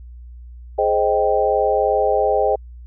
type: chord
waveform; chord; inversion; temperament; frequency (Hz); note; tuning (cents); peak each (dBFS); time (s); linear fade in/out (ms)
sine; Ab major seventh; none; equal with one note detuned; 420.6 / 523.3 / 622.3 / 784; Ab4 / C5 / Eb5 / G5; +22 / 0 / 0 / 0; -20; 0.78-2.56; 10
effects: added 60 Hz sine -35 dBFS peak until 2.86 s